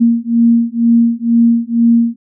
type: beating tone pair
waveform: sine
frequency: 232 / 234.1 Hz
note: A#3 / A#3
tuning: -8 / +8 cents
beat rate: 2.1 Hz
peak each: -11 dBFS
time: 0-2.16 s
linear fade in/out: 20 ms
effects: none